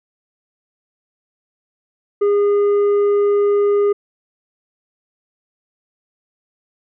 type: tone with tanh clipping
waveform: sine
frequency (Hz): 408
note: G#4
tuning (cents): -31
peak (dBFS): -13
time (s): 2.21-3.93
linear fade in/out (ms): 10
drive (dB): 5
effects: none